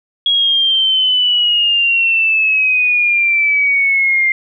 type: exponential sweep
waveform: sine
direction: down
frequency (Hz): 3322 to 2100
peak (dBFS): -10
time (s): 0.26-4.32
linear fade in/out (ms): 2
effects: none